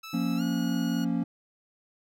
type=tone with pitch glide; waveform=15% pulse; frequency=1312 to 1447.4 Hz; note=E6 to F#6; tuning=-9 to -39 cents; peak=-33 dBFS; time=0.03-1.05 s; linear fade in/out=10 ms; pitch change=+170 cents; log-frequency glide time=0.37-0.42 s
type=chord; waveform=triangle; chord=Bb minor; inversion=second; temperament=equal; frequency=174.61 / 233.1 / 277.2 Hz; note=F3 / Bb3 / Db4; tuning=0 / 0 / 0 cents; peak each=-28 / -27 / -28 dBFS; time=0.13-1.24 s; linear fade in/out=10 ms
effects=none